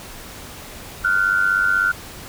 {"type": "tone pair together", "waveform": "sine", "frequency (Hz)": [1400, 1496.2], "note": ["F6", "F#6"], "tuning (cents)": [4, 19], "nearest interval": "minor second", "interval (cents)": 115, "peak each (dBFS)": [-17, -19], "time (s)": [1.04, 1.92], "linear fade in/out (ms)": 10, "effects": ["pink hiss -37 dBFS RMS until 2.28 s"]}